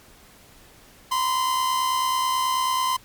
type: tone pair together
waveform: 45% pulse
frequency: 964 / 1033.2 Hz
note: B5 / C6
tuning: -42 / -22 cents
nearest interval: minor second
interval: 120 cents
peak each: -30 / -21 dBFS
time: 1.11-2.97 s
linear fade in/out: 10 ms
effects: pink hiss -51 dBFS RMS until 3.04 s + MP3 96 kbps